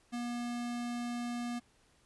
square tone, 240 Hz, B3, 49 cents flat, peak -36 dBFS, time 0.12-1.6 s, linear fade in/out 20 ms, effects pink hiss -68 dBFS RMS until 2.05 s + resampled to 24000 Hz

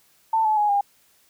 sine tone with pitch steps, 891 / 862.1 / 834.2 / 807.2 Hz, A5 / A5 / G#5 / G#5, +22 / -36 / +7 / -49 cents, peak -17 dBFS, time 0.33-0.81 s, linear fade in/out 5 ms, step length 120 ms, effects white hiss -60 dBFS RMS until 1.29 s

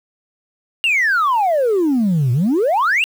sine exponential two-way sweep, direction down then up, 2874 to 116.1 to 2874 Hz, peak -11 dBFS, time 0.84-3.04 s, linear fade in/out 0 ms, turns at 2.32 s, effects tanh soft clip ceiling -11 dBFS + 7-bit

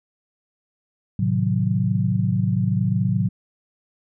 sine chord, A diminished seventh, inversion none, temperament equal with one note detuned, 110 / 130.81 / 155.56 / 184.46 Hz, A2 / C3 / Eb3 / Gb3, 0 / 0 / 0 / -5 cents, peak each -22 / -24 / -27 / -22 dBFS, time 1.19-3.29 s, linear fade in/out 5 ms, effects none

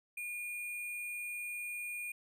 sine tone with sample-and-hold, 2435 Hz, D#7, 38 cents flat, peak -38 dBFS, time 0.17-2.12 s, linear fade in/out 5 ms, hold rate 11025 Hz, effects resampled to 32000 Hz

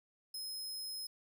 sawtooth tone, 5130 Hz, E8, 48 cents flat, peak -38 dBFS, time 0.34-1.07 s, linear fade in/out 5 ms, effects none

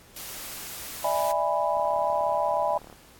white noise, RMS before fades -38 dBFS, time 0.16-1.32 s, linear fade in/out 5 ms
sine chord, E dominant seventh, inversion third, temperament just, 593.3 / 659.3 / 824.1 / 988.9 Hz, D5 / E5 / G#5 / B5, +18 / 0 / -14 / +2 cents, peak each -28 dBFS, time 1.04-2.78 s, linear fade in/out 5 ms
click train, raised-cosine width 1 ms, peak -32 dBFS, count 43, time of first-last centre 1.77-2.927 s, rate 36.3 Hz
effects pink hiss -53 dBFS RMS until 3.19 s + AAC 64 kbps

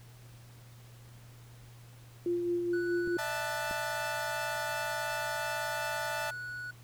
sine tone with tremolo, 348.1 Hz, F4, 6 cents flat, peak -27 dBFS, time 2.26-3.17 s, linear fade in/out 2 ms, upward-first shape sine, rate 4.7 Hz, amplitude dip 35%
triangle tone with pitch glide, 1481 to 1469.9 Hz, F#6 to F#6, +1 to -12 cents, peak -36 dBFS, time 2.73-6.71 s, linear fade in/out 5 ms, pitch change -13 cents, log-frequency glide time 2.96-4.56 s
clicks, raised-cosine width 3 ms, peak -30 dBFS, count 2, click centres 3.075 / 3.711 s
sawtooth chord, D suspended second, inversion none, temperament equal with one note detuned, 601.1 / 659.3 / 880 Hz, D5 / E5 / A5, +40 / 0 / 0 cents, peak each -36 / -35 / -33 dBFS, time 3.18-6.31 s, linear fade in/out 10 ms
effects added 119 Hz sine -51 dBFS peak until 6.83 s + pink hiss -59 dBFS RMS until 6.83 s

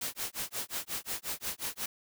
white noise with tremolo, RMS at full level -34 dBFS, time 0.01-1.86 s, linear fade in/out 5 ms, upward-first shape sine, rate 5.6 Hz, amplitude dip 100%, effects none

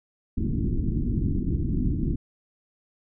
pink low-pass noise, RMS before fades -25 dBFS, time 0.37-2.16 s, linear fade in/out 10 ms, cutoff 330 Hz, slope 48 dB/octave, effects none

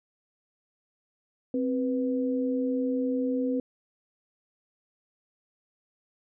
sine tone pair together, 261.6 / 493.1 Hz, C4 / B4, 0 / -3 cents, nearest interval major seventh, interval 1097 cents, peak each -26 / -30 dBFS, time 1.54-3.6 s, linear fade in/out 2 ms, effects none

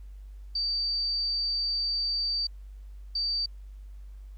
sine tone bursts at uneven times, 4628 Hz, D8, 26 cents flat, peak -26 dBFS, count 2, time 0.55-2.47 / 3.15-3.46 s, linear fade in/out 5 ms, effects added 49 Hz sine -41 dBFS peak until 4.37 s + pink hiss -69 dBFS RMS until 4.37 s

